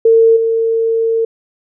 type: tone with level steps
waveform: sine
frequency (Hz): 453.4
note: A#4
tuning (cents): -48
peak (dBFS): -5 / -11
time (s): 0.05-1.25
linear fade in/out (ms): 5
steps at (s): 0.36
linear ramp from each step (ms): 10
effects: none